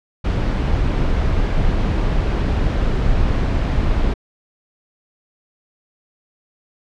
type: noise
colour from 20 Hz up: brown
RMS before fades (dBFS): -17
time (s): 0.24-4.14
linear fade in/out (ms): 10
effects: low-pass 4000 Hz 12 dB/octave